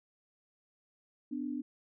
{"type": "tone pair together", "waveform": "sine", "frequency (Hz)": [249.9, 294.9], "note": ["B3", "D4"], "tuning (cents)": [21, 7], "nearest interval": "minor third", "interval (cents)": 286, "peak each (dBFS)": [-37, -37], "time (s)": [1.31, 1.62], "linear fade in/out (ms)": 10, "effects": []}